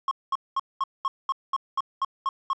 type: tone bursts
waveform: triangle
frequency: 1082 Hz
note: C#6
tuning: 42 cents flat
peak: -20 dBFS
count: 11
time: 0.08-2.532 s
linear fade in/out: 2 ms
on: 32 ms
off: 210 ms
effects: resampled to 16000 Hz + 10-bit